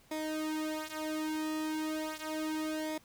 sawtooth tone with flanger, 311.1 Hz, D#4, in tune, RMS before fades -36 dBFS, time 0.11-2.98 s, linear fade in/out 5 ms, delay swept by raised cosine 0.69 to 5.09 ms, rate 0.35 Hz, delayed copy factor -0.85, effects pink hiss -63 dBFS RMS until 3.04 s

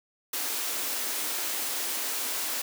white high-pass noise, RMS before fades -31 dBFS, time 0.33-2.62 s, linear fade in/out 5 ms, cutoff 240 Hz, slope 96 dB/octave, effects none

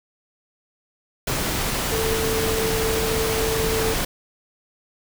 sine tone in noise, 445 Hz, A4, 20 cents sharp, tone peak -23 dBFS, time 1.92-3.94 s, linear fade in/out 5 ms, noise pink, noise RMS -24 dBFS, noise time 1.27-4.05 s, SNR -2 dB, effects none

